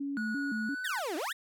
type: tone with vibrato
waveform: sine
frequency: 248.5 Hz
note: B3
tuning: 11 cents sharp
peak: -32 dBFS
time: 0-0.75 s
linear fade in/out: 10 ms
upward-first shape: square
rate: 2.9 Hz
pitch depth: 210 cents each way
type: tone with pitch glide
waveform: triangle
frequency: 1460 to 1503.6 Hz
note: F#6 to F#6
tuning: -24 to +27 cents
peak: -33 dBFS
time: 0.17-0.99 s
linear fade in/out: 0 ms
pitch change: +51 cents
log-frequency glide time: 0.63-0.83 s
type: exponential two-way sweep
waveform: 30% pulse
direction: down then up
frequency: 1979 to 288.8 to 1979 Hz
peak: -30 dBFS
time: 0.84-1.33 s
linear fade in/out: 10 ms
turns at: 1.16 s
effects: none